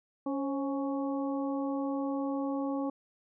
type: harmonic tone with a mistuned harmonic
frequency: 278 Hz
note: C#4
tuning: 5 cents sharp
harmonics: 1 / 2 / 3 / 4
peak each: -31 / -37 / -41 / -43 dBFS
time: 0.26-2.9 s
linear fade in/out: 5 ms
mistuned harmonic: 2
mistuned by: -54 cents
effects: none